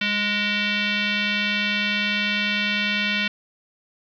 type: tone with frequency modulation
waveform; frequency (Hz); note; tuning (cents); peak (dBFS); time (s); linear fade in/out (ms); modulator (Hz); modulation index
sine; 205.3; G#3; -20; -20; 0.01-3.28; 5; 830; 4.1
effects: 10-bit